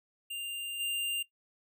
square tone with level steps, 2794 Hz, F7, in tune, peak -36 / -31 dBFS, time 0.3-1.23 s, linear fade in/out 10 ms, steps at 0.79 s, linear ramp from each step 20 ms, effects noise-tail reverb RT60 0.1 s tail -17 dB re dry

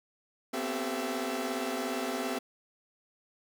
sawtooth tone cluster, 244.5 / 261.8 / 383.3 / 429.9 / 670 Hz, B3 / C4 / G4 / A4 / E5, -17 / +1 / -39 / -40 / +28 cents, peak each -36 / -32 / -34 / -36 / -34 dBFS, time 0.53-2.39 s, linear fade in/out 10 ms, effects none

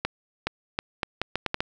accelerating click train, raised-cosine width 0.3 ms, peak -9 dBFS, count 9, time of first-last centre 0.05-1.605 s, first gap 420 ms, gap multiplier 0.76, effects none

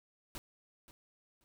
pink noise with echo, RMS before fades -44 dBFS, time 0.35-0.38 s, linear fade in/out 0 ms, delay 530 ms, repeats 2, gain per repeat -14 dB, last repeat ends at 1.44 s, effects none

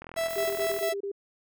click train, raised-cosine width 0.5 ms, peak -26 dBFS, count 33, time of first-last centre 0.02-0.789 s, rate 41.6 Hz
45% pulse tone with tremolo, 659.3 Hz, E5, in tune, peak -26 dBFS, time 0.16-0.94 s, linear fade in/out 20 ms, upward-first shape square, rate 4.5 Hz, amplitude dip 50%
violet noise, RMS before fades -40 dBFS, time 0.29-0.9 s, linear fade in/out 10 ms
sine tone bursts, 398.7 Hz, G4, 29 cents sharp, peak -30 dBFS, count 7, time 0.36-1.117 s, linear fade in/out 5 ms, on 85 ms, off 27 ms
effects none

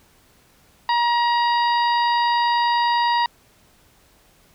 harmonic tone, 950 Hz, A#5, 33 cents sharp, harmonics 1 / 2 / 3 / 4 / 5, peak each -17 / -26 / -32 / -31 / -31 dBFS, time 0.89-3.26 s, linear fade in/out 2 ms, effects pink hiss -56 dBFS RMS until 4.54 s

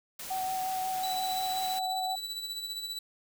white noise, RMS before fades -41 dBFS, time 0.19-1.79 s, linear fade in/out 5 ms
sine tone with vibrato, 752 Hz, F#5, 28 cents sharp, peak -30 dBFS, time 0.3-2.16 s, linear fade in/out 10 ms, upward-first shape sine, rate 5.6 Hz, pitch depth 13 cents each way
40% pulse tone with tremolo, 3951 Hz, B7, in tune, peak -32 dBFS, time 1.03-2.99 s, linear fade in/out 5 ms, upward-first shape sine, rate 15 Hz, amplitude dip 50%
effects none

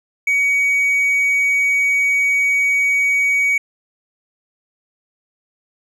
sine tone with hard clipping, 2255 Hz, C#7, 29 cents sharp, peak -14 dBFS, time 0.27-3.58 s, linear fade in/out 5 ms, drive 2 dB, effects none

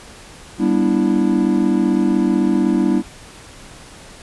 triangle chord, E minor seventh, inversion first, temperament equal with one note detuned, 196 / 242 / 293.7 / 329.6 Hz, G3 / B3 / D4 / E4, 0 / -35 / 0 / 0 cents, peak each -17 dBFS, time 0.58-3.03 s, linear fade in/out 50 ms, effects pink hiss -40 dBFS RMS until 4.22 s + resampled to 24000 Hz

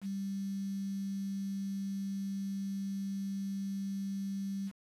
sine tone with quantisation, 196 Hz, G3, in tune, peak -34 dBFS, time 0.01-4.72 s, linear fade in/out 50 ms, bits 9, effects resampled to 32000 Hz

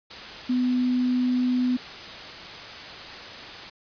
sine tone in noise, 250.3 Hz, B3, 23 cents sharp, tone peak -20 dBFS, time 0.49-1.77 s, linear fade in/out 10 ms, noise white, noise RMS -38 dBFS, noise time 0.1-3.7 s, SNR +15 dB, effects resampled to 11025 Hz

